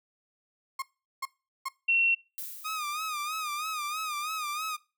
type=tone bursts; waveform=35% pulse; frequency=1074 Hz; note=C6; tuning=45 cents sharp; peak=-29 dBFS; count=3; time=0.79-1.686 s; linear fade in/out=5 ms; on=32 ms; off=400 ms
type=tone; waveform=sine; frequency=2722 Hz; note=F7; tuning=45 cents flat; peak=-21 dBFS; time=1.88-2.15 s; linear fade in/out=10 ms
type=noise with exponential decay; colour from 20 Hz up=violet; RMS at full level=-36 dBFS; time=2.38-3.35 s; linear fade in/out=0 ms; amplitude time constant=210 ms
type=tone with vibrato; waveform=sawtooth; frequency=1230 Hz; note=D#6; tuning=20 cents flat; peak=-28 dBFS; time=2.64-4.77 s; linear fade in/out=20 ms; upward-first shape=sine; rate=3.1 Hz; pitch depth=82 cents each way
effects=noise-tail reverb RT60 0.3 s tail -21 dB re dry